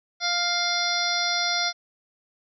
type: harmonic tone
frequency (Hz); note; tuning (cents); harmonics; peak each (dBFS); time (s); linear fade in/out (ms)
700; F5; +4; 1 / 2 / 3 / 5 / 6 / 7 / 8; -30 / -30 / -30 / -30 / -30 / -30 / -30; 0.2-1.73; 50
effects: none